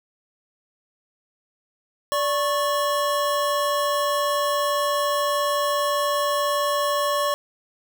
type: tone pair together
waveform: square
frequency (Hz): 582.7 / 1100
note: D5 / C#6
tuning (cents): -14 / -14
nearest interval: major seventh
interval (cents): 1100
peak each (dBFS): -24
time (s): 2.12-7.34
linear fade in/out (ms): 0
effects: none